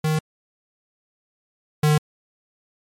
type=tone pair in turn; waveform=square; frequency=155.56 / 151.13 Hz; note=D#3 / D3; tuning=0 / +50 cents; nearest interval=minor second; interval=50 cents; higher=first; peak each=-19 / -15 dBFS; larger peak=second; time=0.04-0.19 / 1.83-1.98 s; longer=neither; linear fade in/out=5 ms; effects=MP3 64 kbps